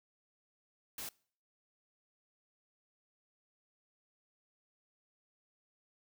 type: noise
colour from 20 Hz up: white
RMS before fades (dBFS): -43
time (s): 0.98-1.09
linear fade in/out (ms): 2
effects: noise-tail reverb RT60 0.5 s tail -24 dB re dry